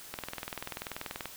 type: click train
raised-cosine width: 0.3 ms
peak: -20 dBFS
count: 24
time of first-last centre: 0.14-1.257 s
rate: 20.6 Hz
effects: white hiss -48 dBFS RMS until 1.36 s